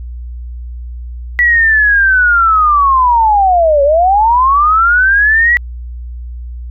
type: linear two-way sweep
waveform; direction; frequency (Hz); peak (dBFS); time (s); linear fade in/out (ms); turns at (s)
sine; down then up; 1955 to 550 to 1955; -6; 1.39-5.57; 0; 3.83
effects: added 60 Hz sine -22 dBFS peak until 6.7 s

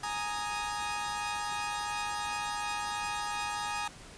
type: chord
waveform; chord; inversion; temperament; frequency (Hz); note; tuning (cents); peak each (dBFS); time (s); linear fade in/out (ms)
sawtooth; Ab suspended second; none; equal; 830.6 / 932.3 / 1244.5; Ab5 / Bb5 / Eb6; 0 / 0 / 0; -32 / -35 / -34; 0.03-3.88; 5
effects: pink hiss -50 dBFS RMS until 4.17 s + resampled to 22050 Hz

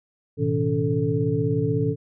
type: tone cluster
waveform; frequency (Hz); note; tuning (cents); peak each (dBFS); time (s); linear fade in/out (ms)
sine; 110 / 126.5 / 160 / 282.9 / 439.2; A2 / B2 / D#3 / C#4 / A4; 0 / +42 / +49 / +35 / -3; -27 / -26 / -26 / -28 / -25; 0.37-1.96; 50
effects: none

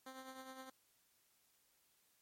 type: tone with tremolo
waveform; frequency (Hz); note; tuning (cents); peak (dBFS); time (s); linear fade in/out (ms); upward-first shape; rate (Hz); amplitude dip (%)
10% pulse; 262.1; C4; +3; -40; 0.06-0.7; 5; triangle; 9.7; 60
effects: white hiss -75 dBFS RMS until 2.21 s + MP3 64 kbps

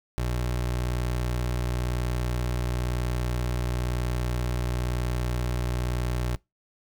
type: tone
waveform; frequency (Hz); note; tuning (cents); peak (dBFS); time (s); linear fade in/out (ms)
25% pulse; 61; B1; -21; -22; 0.18-6.36; 0
effects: noise-tail reverb RT60 0.2 s tail -23 dB re dry

